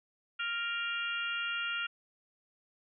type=harmonic tone with a mistuned harmonic; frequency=466.2 Hz; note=A#4; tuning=in tune; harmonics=3 / 4 / 5 / 6 / 7; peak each=-35 / -44 / -42 / -37 / -45 dBFS; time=0.39-1.87 s; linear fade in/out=10 ms; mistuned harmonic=5; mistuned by=+40 cents; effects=none